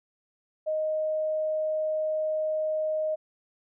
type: tone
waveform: sine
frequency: 622.3 Hz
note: D#5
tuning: in tune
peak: -25 dBFS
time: 0.66-3.16 s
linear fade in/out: 20 ms
effects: none